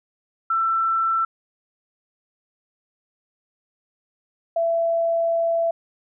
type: tone pair in turn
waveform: sine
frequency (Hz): 1337 / 668.5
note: E6 / E5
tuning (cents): +24 / +24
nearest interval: octave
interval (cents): 1200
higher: first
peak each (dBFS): -18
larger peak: neither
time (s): 0.5-1.25 / 4.56-5.71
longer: second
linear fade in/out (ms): 5
effects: none